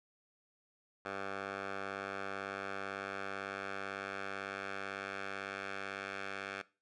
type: tone with band-pass filter sweep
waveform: 10% pulse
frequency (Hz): 98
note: G2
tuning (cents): 0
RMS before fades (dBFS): -42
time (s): 1.05-6.62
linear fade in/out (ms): 5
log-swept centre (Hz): 1200 to 1800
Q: 1.3
effects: noise-tail reverb RT60 0.3 s tail -18 dB re dry + resampled to 22050 Hz